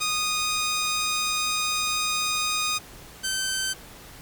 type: tone pair in turn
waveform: 10% pulse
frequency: 1238 / 1543.2 Hz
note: D#6 / G6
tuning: -9 / -28 cents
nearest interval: major third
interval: 381 cents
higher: second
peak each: -15 / -16 dBFS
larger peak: first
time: 0-2.79 / 3.23-3.74 s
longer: first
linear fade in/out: 20 ms
effects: pink hiss -45 dBFS RMS until 4.21 s + MP3 96 kbps